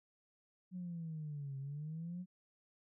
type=exponential two-way sweep; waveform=sine; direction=down then up; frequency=185 to 134.7 to 185 Hz; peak=-40 dBFS; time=0.71-2.26 s; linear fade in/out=50 ms; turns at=1.58 s; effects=tanh soft clip ceiling -36 dBFS